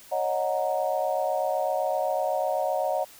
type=chord; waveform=sine; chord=D# minor seventh; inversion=third; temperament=equal with one note detuned; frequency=554.4 / 622.3 / 735.3 / 932.3 Hz; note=C#5 / D#5 / F#5 / A#5; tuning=0 / 0 / -11 / 0 cents; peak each=-29 / -28 / -28 / -34 dBFS; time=0.11-3.05 s; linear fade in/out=20 ms; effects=white hiss -50 dBFS RMS until 3.19 s